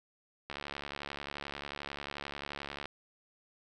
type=click train; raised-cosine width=0.3 ms; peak=-23 dBFS; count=169; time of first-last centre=0.5-2.856 s; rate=71.3 Hz; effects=none